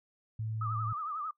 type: tone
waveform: sine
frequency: 110 Hz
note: A2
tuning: in tune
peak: -33 dBFS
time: 0.39-0.93 s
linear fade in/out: 5 ms
type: tone with vibrato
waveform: sine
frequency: 1232 Hz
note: D#6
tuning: 17 cents flat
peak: -34 dBFS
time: 0.61-1.31 s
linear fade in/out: 5 ms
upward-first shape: triangle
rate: 11 Hz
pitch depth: 120 cents each way
effects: noise-tail reverb RT60 0.1 s tail -20 dB re dry